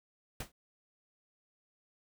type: noise with exponential decay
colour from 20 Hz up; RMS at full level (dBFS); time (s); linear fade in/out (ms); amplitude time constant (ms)
pink; -36; 0.4-0.52; 5; 26
effects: none